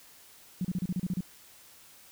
sine tone bursts, 181.9 Hz, F#3, 29 cents flat, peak -27 dBFS, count 9, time 0.61-1.207 s, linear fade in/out 2 ms, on 37 ms, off 33 ms, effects white hiss -55 dBFS RMS until 2.11 s

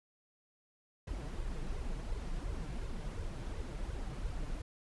brown noise with flanger, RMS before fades -39 dBFS, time 1.07-4.62 s, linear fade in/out 5 ms, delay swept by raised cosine 1.9 to 6.8 ms, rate 2.8 Hz, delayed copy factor +0.7, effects resampled to 24000 Hz

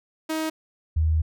sawtooth / sine tone pair in turn, 316.3 / 79.08 Hz, D#4 / D#2, +29 / +29 cents, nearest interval 2 octaves, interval 2400 cents, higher first, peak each -21 / -18 dBFS, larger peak second, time 0.29-0.5 / 0.96-1.22 s, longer second, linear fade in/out 10 ms, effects none

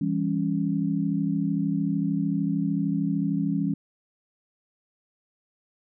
sine chord, C# diminished, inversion first, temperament just, 166.31 / 199.57 / 277.2 Hz, E3 / G3 / C#4, +16 / +31 / 0 cents, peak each -27 dBFS, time 0.01-3.74 s, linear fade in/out 5 ms, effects none

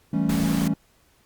triangle chord, A dominant seventh, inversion second, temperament equal, 164.81 / 196 / 220 / 277.2 Hz, E3 / G3 / A3 / C#4, 0 / 0 / 0 / 0 cents, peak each -24 dBFS, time 0.13-0.74 s, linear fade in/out 5 ms
pink noise, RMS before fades -32 dBFS, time 0.29-0.68 s, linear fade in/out 5 ms
effects pink hiss -61 dBFS RMS until 1.25 s + Opus 48 kbps

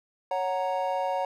triangle chord, F# major, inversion second, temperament equal, 554.4 / 740 / 932.3 Hz, C#5 / F#5 / A#5, 0 / 0 / 0 cents, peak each -28 / -28 / -29 dBFS, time 0.31-1.25 s, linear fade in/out 2 ms, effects none

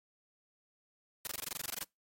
white noise bursts, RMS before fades -38 dBFS, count 14, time 1.25-1.83 s, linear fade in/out 0 ms, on 21 ms, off 22 ms, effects noise-tail reverb RT60 0.2 s tail -26 dB re dry + AAC 48 kbps

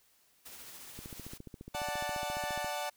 white noise with tremolo, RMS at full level -48 dBFS, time 0.45-1.38 s, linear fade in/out 10 ms, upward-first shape sine, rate 14 Hz, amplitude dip 30%
click train, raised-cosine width 3 ms, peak -32 dBFS, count 25, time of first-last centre 0.99-2.645 s, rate 14.5 Hz
sawtooth chord, D major, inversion none, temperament equal, 587.3 / 740 / 880 Hz, D5 / F#5 / A5, 0 / 0 / 0 cents, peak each -35 dBFS, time 1.74-2.9 s, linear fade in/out 10 ms
effects white hiss -68 dBFS RMS until 2.96 s

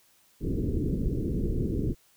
pink low-pass noise, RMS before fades -28 dBFS, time 0.4-1.95 s, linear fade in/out 50 ms, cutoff 430 Hz, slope 48 dB/octave, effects white hiss -63 dBFS RMS until 2.16 s

